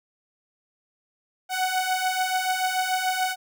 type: beating tone pair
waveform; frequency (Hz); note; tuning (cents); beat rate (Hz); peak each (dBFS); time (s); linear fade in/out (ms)
sawtooth; 740 / 746.9; F#5 / F#5; 0 / +16; 6.9; -24 / -21; 1.49-3.36; 50
effects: none